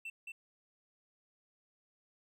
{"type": "tone with echo", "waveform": "triangle", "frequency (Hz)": 2680, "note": "E7", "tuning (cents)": 28, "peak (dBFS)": -39, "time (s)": [0.05, 0.1], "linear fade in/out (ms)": 5, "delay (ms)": 220, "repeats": 1, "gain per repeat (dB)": -2, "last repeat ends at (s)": 0.32, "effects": []}